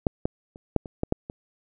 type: clicks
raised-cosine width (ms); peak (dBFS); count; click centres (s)
2; -7 / -10 / -30 / -6 / -24 / -11 / -8 / -21; 8; 0.068 / 0.255 / 0.559 / 0.763 / 0.858 / 1.034 / 1.124 / 1.299
effects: none